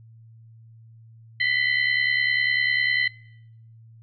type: tone cluster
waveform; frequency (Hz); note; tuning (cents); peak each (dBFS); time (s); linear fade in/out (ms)
sine; 1968 / 2038 / 3065 / 4091; B6 / C7 / G7 / C8; -7 / -46 / -40 / -40; -22 / -25 / -31 / -31; 1.4-3.08; 5
effects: noise-tail reverb RT60 0.8 s tail -23 dB re dry + added 113 Hz sine -46 dBFS peak until 4.02 s